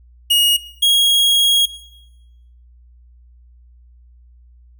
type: tone pair in turn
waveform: 45% pulse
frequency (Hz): 2876 / 3292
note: F#7 / G#7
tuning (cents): -50 / -16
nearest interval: major second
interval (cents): 234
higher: second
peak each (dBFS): -10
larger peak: neither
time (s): 0.3-0.57 / 0.82-1.66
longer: second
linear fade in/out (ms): 10
effects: noise-tail reverb RT60 1.0 s tail -19 dB re dry + added 60 Hz sine -44 dBFS peak until 4.79 s